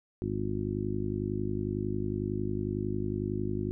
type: harmonic tone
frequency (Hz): 51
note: G#1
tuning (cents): -31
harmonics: 1 / 2 / 3 / 4 / 5 / 6 / 7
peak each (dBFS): -41 / -35 / -40 / -37 / -38 / -38 / -35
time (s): 0.22-3.71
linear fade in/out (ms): 0
effects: none